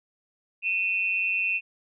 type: tone pair together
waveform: sine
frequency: 2501 / 2691 Hz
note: D#7 / E7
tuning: +8 / +35 cents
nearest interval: minor second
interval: 127 cents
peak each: -26 dBFS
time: 0.62-1.61 s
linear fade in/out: 50 ms
effects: none